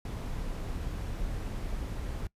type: noise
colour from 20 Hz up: brown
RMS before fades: -35 dBFS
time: 0.05-2.27 s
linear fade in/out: 2 ms
effects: noise-tail reverb RT60 0.1 s tail -22 dB re dry + resampled to 32000 Hz